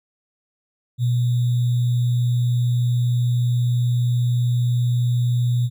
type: tone with sample-and-hold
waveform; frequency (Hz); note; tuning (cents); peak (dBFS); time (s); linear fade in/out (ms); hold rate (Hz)
sine; 121.6; B2; -26; -16; 0.98-5.7; 50; 3675
effects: none

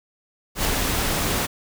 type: noise with ADSR envelope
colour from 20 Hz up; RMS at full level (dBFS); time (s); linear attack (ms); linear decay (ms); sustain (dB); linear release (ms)
pink; -20; 0.55-1.47; 100; 4; -3; 20
effects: none

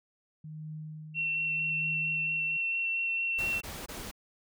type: tone with tremolo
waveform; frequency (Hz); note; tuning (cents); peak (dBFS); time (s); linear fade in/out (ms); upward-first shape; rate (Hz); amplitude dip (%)
sine; 154.9; D#3; -7; -37; 0.44-2.57; 5; triangle; 0.85; 75
type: tone with vibrato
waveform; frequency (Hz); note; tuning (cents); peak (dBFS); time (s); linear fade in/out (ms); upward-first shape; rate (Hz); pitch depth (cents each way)
sine; 2712; E7; +49; -28; 1.14-3.62; 50; sine; 4.4; 8
type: noise bursts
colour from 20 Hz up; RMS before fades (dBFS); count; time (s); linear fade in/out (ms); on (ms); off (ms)
pink; -41; 3; 3.38-4.114; 10; 230; 22
effects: none

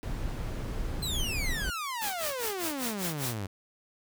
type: noise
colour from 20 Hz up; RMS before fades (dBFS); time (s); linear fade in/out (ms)
brown; -33; 0.03-1.7; 0
type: exponential sweep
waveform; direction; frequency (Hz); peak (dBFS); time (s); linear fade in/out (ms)
sawtooth; down; 4186 to 92.5; -29; 1.02-3.47; 10
type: noise with tremolo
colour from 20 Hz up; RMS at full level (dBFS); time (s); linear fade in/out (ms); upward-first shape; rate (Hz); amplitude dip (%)
white; -33; 2.01-3.38; 10; sine; 5; 95
effects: none

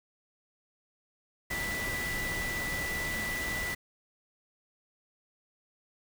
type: tone in noise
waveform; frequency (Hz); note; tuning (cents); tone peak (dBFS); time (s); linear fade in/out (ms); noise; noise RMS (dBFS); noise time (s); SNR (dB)
sine; 1975.5; B6; 0; -33; 1.5-3.75; 10; pink; -37; 1.5-3.75; +1
effects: none

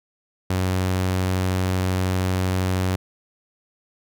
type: tone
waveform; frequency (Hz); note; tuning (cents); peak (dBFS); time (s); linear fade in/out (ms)
sawtooth; 92.8; F#2; +6; -16; 0.5-2.96; 5
effects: none

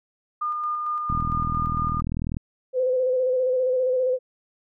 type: tone with tremolo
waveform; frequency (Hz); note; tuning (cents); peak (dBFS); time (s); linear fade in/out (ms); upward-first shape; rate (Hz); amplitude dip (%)
sine; 1213; D#6; -44; -23; 0.41-2.01; 10; square; 4.4; 25
type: click train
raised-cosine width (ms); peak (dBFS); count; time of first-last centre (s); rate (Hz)
5; -16; 52; 1.1-2.369; 40.2
type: tone with vibrato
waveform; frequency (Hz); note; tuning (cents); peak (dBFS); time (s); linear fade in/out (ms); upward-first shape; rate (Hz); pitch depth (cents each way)
sine; 510; C5; -44; -19; 2.73-4.19; 50; square; 15; 30
effects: none

